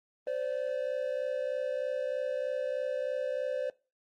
triangle tone pair together, 516 / 579.2 Hz, C5 / D5, -24 / -24 cents, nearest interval major second, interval 200 cents, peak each -31 / -32 dBFS, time 0.27-3.7 s, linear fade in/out 2 ms, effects noise-tail reverb RT60 0.3 s tail -21 dB re dry + Opus 24 kbps

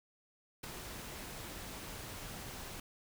pink noise with ADSR envelope, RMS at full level -40 dBFS, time 0.63-2.8 s, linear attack 11 ms, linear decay 5 ms, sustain -6 dB, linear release 3 ms, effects none

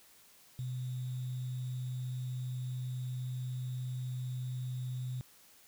sine tone with sample-and-hold, 126.6 Hz, B2, 43 cents sharp, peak -35 dBFS, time 0.59-5.21 s, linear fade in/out 0 ms, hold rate 3675 Hz, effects white hiss -61 dBFS RMS until 5.67 s

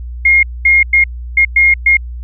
sine tone bursts at uneven times, 2139 Hz, C7, 38 cents sharp, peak -5 dBFS, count 6, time 0.25-0.43 / 0.65-0.83 / 0.93-1.04 / 1.37-1.45 / 1.56-1.74 / 1.86-1.97 s, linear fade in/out 5 ms, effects added 60 Hz sine -22 dBFS peak until 2.23 s

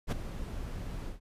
brown noise with ADSR envelope, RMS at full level -25 dBFS, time 0.07-1.2 s, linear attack 51 ms, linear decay 9 ms, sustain -13 dB, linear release 130 ms, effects resampled to 32000 Hz

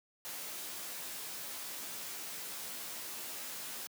white noise with comb filter, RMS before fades -43 dBFS, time 0.25-3.87 s, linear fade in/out 0 ms, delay 15 ms, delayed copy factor -0.65, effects high-pass 150 Hz 12 dB/octave

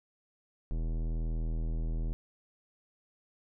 sine tone with tanh clipping, 40.43 Hz, E1, 33 cents flat, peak -32 dBFS, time 0.71-2.13 s, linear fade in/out 0 ms, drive 18 dB, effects none

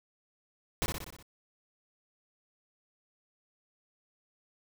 pink noise with echo, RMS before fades -30 dBFS, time 0.82-0.86 s, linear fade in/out 0 ms, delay 61 ms, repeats 6, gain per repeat -4 dB, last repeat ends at 1.226 s, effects none

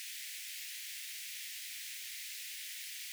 pink high-pass noise, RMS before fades -45 dBFS, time 0-3.12 s, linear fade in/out 0 ms, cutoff 1900 Hz, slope 48 dB/octave, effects none

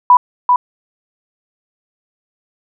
sine tone with echo, 987.8 Hz, B5, in tune, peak -3 dBFS, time 0.1-0.17 s, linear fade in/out 2 ms, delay 390 ms, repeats 1, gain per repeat -4 dB, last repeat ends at 0.56 s, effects none

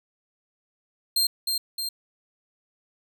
sawtooth tone with echo, 4186 Hz, C8, in tune, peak -17 dBFS, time 1.16-1.27 s, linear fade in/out 5 ms, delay 310 ms, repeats 2, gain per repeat -4 dB, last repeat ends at 1.89 s, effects none

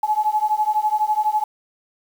sine beating tone pair, 847 / 859 Hz, G#5 / A5, +34 / -42 cents, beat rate 12 Hz, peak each -20 dBFS, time 0.03-1.44 s, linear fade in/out 5 ms, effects 7-bit

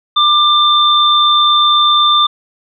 sine tone pair together, 1190 / 3566 Hz, D6 / A7, +22 / +22 cents, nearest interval octave + perfect fifth, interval 1900 cents, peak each -10 dBFS, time 0.16-2.27 s, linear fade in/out 10 ms, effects none

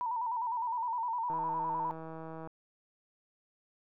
sine tone with vibrato, 944 Hz, A#5, 22 cents sharp, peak -31 dBFS, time 0.01-1.91 s, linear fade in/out 0 ms, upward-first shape square, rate 9.8 Hz, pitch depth 69 cents each way
click train, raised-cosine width 1 ms, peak -31 dBFS, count 190, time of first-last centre 1.3-2.474 s, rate 161 Hz
effects none

